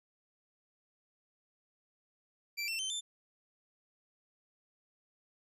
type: tone with pitch steps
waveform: 25% pulse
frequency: 2343 / 2691 / 3092 / 3551 Hz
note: D7 / E7 / G7 / A7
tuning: -5 / +35 / -24 / +15 cents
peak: -31 dBFS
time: 2.57-3.01 s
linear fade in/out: 20 ms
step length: 110 ms
effects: resampled to 32000 Hz